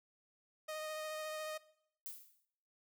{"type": "tone with vibrato", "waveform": "sawtooth", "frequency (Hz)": 620, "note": "D#5", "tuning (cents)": -6, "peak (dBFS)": -37, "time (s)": [0.68, 1.58], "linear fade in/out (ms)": 10, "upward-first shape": "sine", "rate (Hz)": 14, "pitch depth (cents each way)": 11}
{"type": "noise with exponential decay", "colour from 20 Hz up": "violet", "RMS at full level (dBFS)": -43, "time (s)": [2.06, 2.45], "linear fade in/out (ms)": 0, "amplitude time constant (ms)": 83}
{"effects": ["noise-tail reverb RT60 0.7 s tail -19 dB re dry"]}